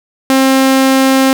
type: tone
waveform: sawtooth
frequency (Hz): 266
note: C4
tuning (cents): +29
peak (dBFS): -3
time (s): 0.3-1.33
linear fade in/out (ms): 0
effects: none